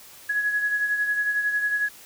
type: beating tone pair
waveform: sine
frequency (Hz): 1676 / 1687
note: G#6 / G#6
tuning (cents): +15 / +27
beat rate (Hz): 11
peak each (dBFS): -22 / -31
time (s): 0.29-1.89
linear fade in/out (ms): 10
effects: white hiss -47 dBFS RMS until 2.05 s